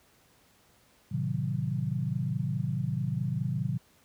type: chord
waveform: sine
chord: A diminished seventh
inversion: none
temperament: equal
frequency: 110 / 130.81 / 155.56 / 185 Hz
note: A2 / C3 / Eb3 / Gb3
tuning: 0 / 0 / 0 / 0 cents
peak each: -35 / -31 / -33 / -35 dBFS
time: 1.11-3.78 s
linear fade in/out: 10 ms
effects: pink hiss -63 dBFS RMS until 4.04 s + high-pass 60 Hz 12 dB/octave